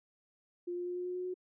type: tone with pitch steps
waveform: sine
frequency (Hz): 351.7 / 353.9 / 356.2 / 358.5 / 360.8 / 363.1 / 365.4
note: F4 / F4 / F4 / F4 / F#4 / F#4 / F#4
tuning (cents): +12 / +23 / +34 / +45 / -44 / -33 / -22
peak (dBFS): -35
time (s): 0.67-1.342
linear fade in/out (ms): 10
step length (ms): 96
effects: none